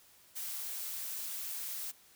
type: noise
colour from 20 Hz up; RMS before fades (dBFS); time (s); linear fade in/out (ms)
blue; -40; 0.35-1.92; 20
effects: white hiss -62 dBFS RMS until 2.15 s